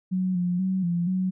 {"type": "tone with pitch steps", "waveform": "sine", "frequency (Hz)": [185.3, 177.6, 188.3, 172.7, 186], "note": ["F#3", "F3", "F#3", "F3", "F#3"], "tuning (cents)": [3, 29, 31, -19, 9], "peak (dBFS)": -22, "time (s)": [0.11, 1.31], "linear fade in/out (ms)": 20, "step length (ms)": 240, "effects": []}